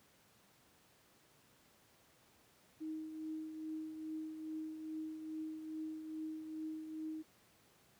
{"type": "tone with tremolo", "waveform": "sine", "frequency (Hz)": 314.1, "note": "D#4", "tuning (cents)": 16, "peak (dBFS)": -39, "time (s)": [2.8, 7.23], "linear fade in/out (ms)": 20, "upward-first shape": "triangle", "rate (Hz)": 2.4, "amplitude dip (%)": 55, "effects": ["pink hiss -68 dBFS RMS until 7.99 s", "high-pass 100 Hz 12 dB/octave"]}